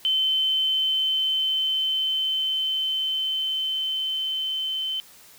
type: tone with level ramp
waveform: sine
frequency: 3072 Hz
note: G7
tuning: 36 cents flat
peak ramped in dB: -19 to -25 dBFS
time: 0.05-5 s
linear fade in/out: 0 ms
effects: white hiss -50 dBFS RMS until 5.38 s